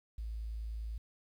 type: tone with quantisation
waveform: sine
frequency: 55 Hz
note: A1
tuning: in tune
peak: -37 dBFS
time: 0.18-0.98 s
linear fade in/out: 5 ms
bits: 11
effects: none